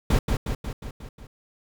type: noise with echo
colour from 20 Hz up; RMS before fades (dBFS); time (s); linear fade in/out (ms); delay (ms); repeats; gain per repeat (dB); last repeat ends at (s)
brown; -19; 0.1-0.19; 5; 180; 6; -4; 1.27
effects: none